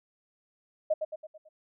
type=tone with echo; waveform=sine; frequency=622 Hz; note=D#5; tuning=1 cent flat; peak=-22 dBFS; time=0.9-0.94 s; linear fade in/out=10 ms; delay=110 ms; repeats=5; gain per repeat=-6 dB; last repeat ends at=1.49 s; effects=none